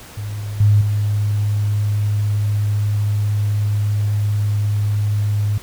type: tone with level steps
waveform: sine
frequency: 103.83 Hz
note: G#2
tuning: in tune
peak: -23 / -9 / -15 dBFS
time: 0.17-5.58 s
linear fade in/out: 5 ms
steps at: 0.6 / 0.81 s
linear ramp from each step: 5 ms
effects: pink hiss -39 dBFS RMS until 5.62 s